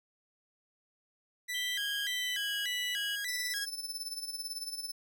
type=tone with vibrato; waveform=sawtooth; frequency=1800 Hz; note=A6; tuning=39 cents sharp; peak=-31 dBFS; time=1.48-3.66 s; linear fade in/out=20 ms; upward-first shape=square; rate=1.7 Hz; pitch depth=160 cents each way
type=tone with pitch glide; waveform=sine; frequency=3136 to 2943 Hz; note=G7 to F#7; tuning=0 to -10 cents; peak=-35 dBFS; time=1.54-3.16 s; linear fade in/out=10 ms; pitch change=-110 cents; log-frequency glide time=2.08-2.57 s
type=tone with tremolo; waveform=sawtooth; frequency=5274 Hz; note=E8; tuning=in tune; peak=-32 dBFS; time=3.28-4.92 s; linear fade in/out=10 ms; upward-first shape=sine; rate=18 Hz; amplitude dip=70%
effects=none